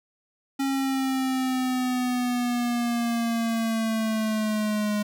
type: exponential sweep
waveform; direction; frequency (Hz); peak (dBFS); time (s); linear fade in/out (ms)
square; down; 273.2 to 208; -24; 0.59-5.03; 10
effects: none